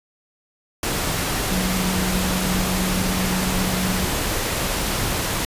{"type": "tone in noise", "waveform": "sine", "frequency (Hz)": 185, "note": "F#3", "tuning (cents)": 0, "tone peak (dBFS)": -23, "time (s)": [1.51, 4.05], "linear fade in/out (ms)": 2, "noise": "pink", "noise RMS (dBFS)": -23, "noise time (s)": [0.83, 5.45], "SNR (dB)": -3, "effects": ["resampled to 32000 Hz"]}